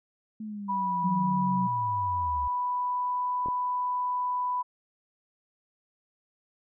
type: linear sweep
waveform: sine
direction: down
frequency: 219.3 to 65.41 Hz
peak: -34 dBFS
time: 0.4-2.48 s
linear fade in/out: 5 ms
type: tone with pitch glide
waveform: sine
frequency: 981 to 992.4 Hz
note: B5 to B5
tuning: -12 to +8 cents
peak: -26 dBFS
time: 0.68-4.63 s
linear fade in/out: 20 ms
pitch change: +20 cents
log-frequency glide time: 1.55-3.33 s
type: tone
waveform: sine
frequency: 184.5 Hz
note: F#3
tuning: 5 cents flat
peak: -26 dBFS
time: 1.03-1.68 s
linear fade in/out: 20 ms
type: clicks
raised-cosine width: 2 ms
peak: -26 dBFS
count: 2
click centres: 3.46 / 3.485 s
effects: none